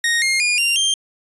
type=tone with pitch steps; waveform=sawtooth; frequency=1864.7 / 2130 / 2432 / 2778 / 3172 Hz; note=A#6 / C7 / D#7 / F7 / G7; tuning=0 / +30 / -40 / -10 / +20 cents; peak=-12 dBFS; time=0.04-0.94 s; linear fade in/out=2 ms; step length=180 ms; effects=resampled to 24000 Hz